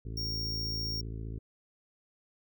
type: harmonic tone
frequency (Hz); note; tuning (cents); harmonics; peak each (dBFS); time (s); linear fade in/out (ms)
55; A1; 0; 1 / 2 / 3 / 4 / 5 / 6 / 7 / 8; -39 / -40 / -48 / -52 / -50 / -54 / -53 / -56; 0.05-1.39; 5
type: tone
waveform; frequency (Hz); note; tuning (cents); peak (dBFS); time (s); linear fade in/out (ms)
square; 5550; F8; -12; -34; 0.17-1.01; 5
effects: none